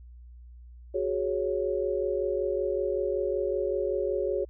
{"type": "chord", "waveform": "sine", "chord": "F# suspended second", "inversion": "none", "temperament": "equal", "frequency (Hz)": [370, 415.3, 554.4], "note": ["F#4", "G#4", "C#5"], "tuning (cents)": [0, 0, 0], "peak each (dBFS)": -30, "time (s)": [0.94, 4.45], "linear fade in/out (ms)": 10, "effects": ["added 60 Hz sine -45 dBFS peak until 4.49 s"]}